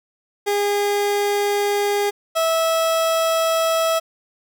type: tone pair in turn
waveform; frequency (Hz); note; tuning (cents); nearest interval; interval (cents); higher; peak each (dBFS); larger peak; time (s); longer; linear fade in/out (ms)
30% pulse; 408 / 652.7; G#4 / E5; -31 / -17; minor sixth; 814; second; -15 / -14; second; 0.46-2.11 / 2.35-4; neither; 20
effects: none